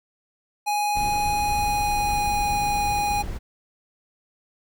square tone with pitch glide, 830.6 to 823 Hz, G#5 to G#5, 0 to -16 cents, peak -22 dBFS, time 0.66-3.23 s, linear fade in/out 20 ms, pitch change -16 cents, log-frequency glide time 1.29-2.53 s
brown noise, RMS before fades -31 dBFS, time 0.95-3.39 s, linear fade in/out 20 ms
effects none

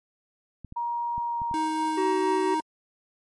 clicks, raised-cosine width 5 ms, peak -28 dBFS, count 5, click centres 0.647 / 0.724 / 1.18 / 1.418 / 1.513 s
sine tone with pitch glide, 946 to 938.9 Hz, A#5 to A#5, +25 to +12 cents, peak -26 dBFS, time 0.76-2.61 s, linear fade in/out 10 ms, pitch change -13 cents, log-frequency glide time 1.22-1.42 s
square tone, 314.4 Hz, D#4, 18 cents sharp, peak -29 dBFS, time 1.54-2.6 s, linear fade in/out 0 ms
harmonic tone, 377.9 Hz, F#4, 37 cents sharp, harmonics 1 / 3 / 5 / 7, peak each -24 / -39 / -41 / -48 dBFS, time 1.97-2.55 s, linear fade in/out 10 ms
effects MP3 48 kbps

